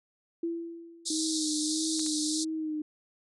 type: tone with exponential decay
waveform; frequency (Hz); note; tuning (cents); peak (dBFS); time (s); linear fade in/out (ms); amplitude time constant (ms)
sine; 335.7; E4; +32; -27; 0.43-1.4; 5; 210
type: band-pass noise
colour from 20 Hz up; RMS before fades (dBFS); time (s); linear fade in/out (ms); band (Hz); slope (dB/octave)
pink; -33; 1.05-2.45; 20; 3700 to 10000; 96
type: tone with vibrato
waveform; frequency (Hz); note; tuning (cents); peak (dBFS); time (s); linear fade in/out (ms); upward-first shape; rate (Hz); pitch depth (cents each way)
sine; 311.1; D#4; 0; -30; 1.1-2.82; 5; sine; 1.6; 38
type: clicks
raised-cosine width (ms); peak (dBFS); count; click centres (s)
0.2; -28; 2; 1.994 / 2.064
effects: none